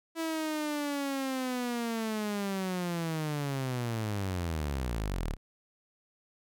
sawtooth linear sweep, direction down, 329.6 to 33.09 Hz, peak -27 dBFS, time 0.15-5.37 s, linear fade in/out 50 ms, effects none

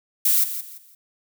violet noise with echo, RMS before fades -18 dBFS, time 0.25-0.44 s, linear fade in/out 5 ms, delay 170 ms, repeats 3, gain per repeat -11 dB, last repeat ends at 0.95 s, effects none

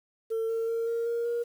sine tone with pitch steps, 450 / 454.4 / 458.9 / 463.5 / 468 / 472.6 Hz, A4 / A#4 / A#4 / A#4 / A#4 / A#4, +39 / -44 / -27 / -10 / +7 / +24 cents, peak -25 dBFS, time 0.3-1.44 s, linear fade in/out 20 ms, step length 190 ms, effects tanh soft clip ceiling -24 dBFS + 9-bit

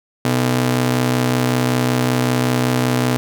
sawtooth ring-modulated tone, 186.7 Hz, F#3, 16 cents sharp, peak -8 dBFS, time 0.25-3.17 s, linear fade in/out 0 ms, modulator 60.7 Hz, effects none

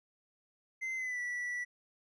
triangle tone with pitch glide, 2069 to 1956.3 Hz, C7 to B6, -20 to -17 cents, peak -33 dBFS, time 0.81-1.65 s, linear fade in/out 20 ms, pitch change -97 cents, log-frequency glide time 0.96-1.2 s, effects resampled to 22050 Hz

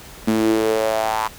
sawtooth tone with high-pass filter sweep, 110 Hz, A2, in tune, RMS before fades -19 dBFS, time 0.27-1.28 s, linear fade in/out 10 ms, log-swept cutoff 240 to 1000 Hz, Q 5.2, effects pink hiss -40 dBFS RMS until 1.38 s

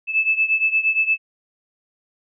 sine beating tone pair, 2617 / 2625.6 Hz, E7 / E7, -13 / -8 cents, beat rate 8.6 Hz, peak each -18 / -21 dBFS, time 0.07-1.18 s, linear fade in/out 50 ms, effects none

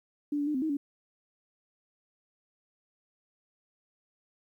sine tone with pitch steps, 292 / 288.1 / 300.8 / 259.8 / 315.5 / 284.1 Hz, D4 / D4 / D4 / C4 / D#4 / C#4, -10 / -33 / +42 / -12 / +24 / +43 cents, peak -27 dBFS, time 0.32-0.77 s, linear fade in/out 5 ms, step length 75 ms, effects 11-bit

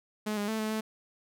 sawtooth tone with pitch steps, 212.8 / 205.2 / 220.3 / 216.4 / 218.3 Hz, G#3 / G#3 / A3 / A3 / A3, +42 / -21 / +2 / -29 / -13 cents, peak -26 dBFS, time 0.26-0.81 s, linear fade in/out 10 ms, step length 110 ms, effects none

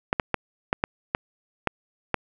clicks, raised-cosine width 0.5 ms, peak -6 dBFS, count 8, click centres 0.129 / 0.198 / 0.343 / 0.729 / 0.839 / 1.149 / 1.673 / 2.143 s, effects none

